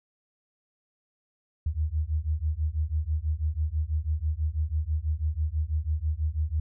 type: beating tone pair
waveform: sine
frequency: 74.5 / 80.6 Hz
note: D2 / E2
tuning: +25 / -38 cents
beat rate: 6.1 Hz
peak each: -28 dBFS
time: 1.66-6.6 s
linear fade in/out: 5 ms
effects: none